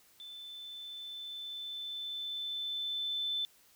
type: tone with level ramp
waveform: sine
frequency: 3525 Hz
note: A7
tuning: 2 cents sharp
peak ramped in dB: -45 to -31 dBFS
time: 0.2-3.45 s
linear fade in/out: 0 ms
effects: white hiss -64 dBFS RMS until 3.75 s